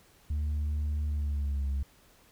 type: tone with pitch glide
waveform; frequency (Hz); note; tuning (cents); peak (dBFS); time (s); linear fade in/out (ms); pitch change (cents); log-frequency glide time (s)
sine; 74.7 to 68.5; D2 to C#2; +30 to -20; -25; 0.3-1.83; 5; -150; 1.08-1.69
effects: tanh soft clip ceiling -27 dBFS + pink hiss -61 dBFS RMS until 2.31 s